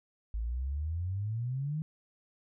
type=exponential sweep; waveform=sine; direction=up; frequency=52.7 to 160 Hz; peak=-31 dBFS; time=0.34-1.82 s; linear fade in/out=0 ms; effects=none